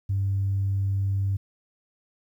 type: tone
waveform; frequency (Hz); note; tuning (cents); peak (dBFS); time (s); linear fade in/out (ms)
sine; 98; G2; 0; -21; 0.09-1.37; 10
effects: tanh soft clip ceiling -18 dBFS + 10-bit